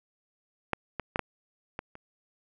clicks, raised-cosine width 0.5 ms, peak -11 / -17 / -12 / -12 / -19 / -30 dBFS, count 6, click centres 0.733 / 0.997 / 1.159 / 1.193 / 1.791 / 1.954 s, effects none

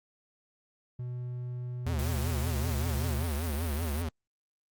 triangle tone, 123.47 Hz, B2, in tune, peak -32 dBFS, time 0.99-3.24 s, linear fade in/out 5 ms
square tone with vibrato, 77.78 Hz, D#2, in tune, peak -30 dBFS, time 1.86-4.09 s, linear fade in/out 5 ms, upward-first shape triangle, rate 5.2 Hz, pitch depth 220 cents each way
white noise, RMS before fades -43 dBFS, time 1.99-4.02 s, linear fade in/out 0 ms
effects Opus 48 kbps

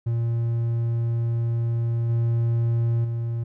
triangle tone with level steps, 116.54 Hz, A#2, in tune, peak -19 / -17 / -22 dBFS, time 0.06-3.44 s, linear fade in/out 10 ms, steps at 2.09 / 3.04 s, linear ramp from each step 10 ms, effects none

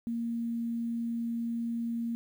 sine tone with quantisation, 232.6 Hz, A#3, 4 cents flat, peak -30 dBFS, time 0.07-2.15 s, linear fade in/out 0 ms, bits 10, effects none

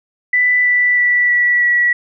sine tone with pitch steps, 1986 / 1973.4 / 1960.9 / 1948.5 / 1936.2 Hz, B6 / B6 / B6 / B6 / B6, +9 / -2 / -13 / -24 / -35 cents, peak -10 dBFS, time 0.33-1.93 s, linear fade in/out 5 ms, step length 320 ms, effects none

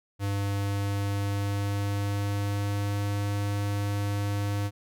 square tone with pitch glide, 100.1 to 101.61 Hz, G2 to G#2, +37 to -37 cents, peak -27 dBFS, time 0.19-4.71 s, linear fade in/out 50 ms, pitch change +26 cents, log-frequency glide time 0.45-3.13 s, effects none

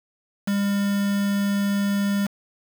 triangle tone with quantisation, 200.8 Hz, G3, 42 cents sharp, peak -18 dBFS, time 0.47-2.27 s, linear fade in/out 10 ms, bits 5, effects none

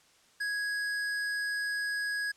square tone, 1661.2 Hz, G#6, in tune, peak -31 dBFS, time 0.4-2.32 s, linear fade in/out 10 ms, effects white hiss -63 dBFS RMS until 2.36 s + low-pass 8000 Hz 12 dB/octave

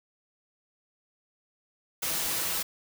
white noise with comb filter, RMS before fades -30 dBFS, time 2.02-2.63 s, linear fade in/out 10 ms, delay 6.1 ms, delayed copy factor +0.55, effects none

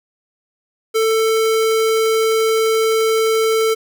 square tone, 444.2 Hz, A4, 16 cents sharp, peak -14 dBFS, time 0.94-3.75 s, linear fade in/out 20 ms, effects none

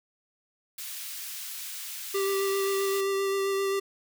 white high-pass noise, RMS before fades -38 dBFS, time 0.78-3.01 s, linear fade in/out 5 ms, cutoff 1900 Hz, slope 12 dB/octave
square tone with vibrato, 392 Hz, G4, in tune, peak -26 dBFS, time 2.14-3.8 s, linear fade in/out 10 ms, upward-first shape sine, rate 7.6 Hz, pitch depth 13 cents each way
effects none

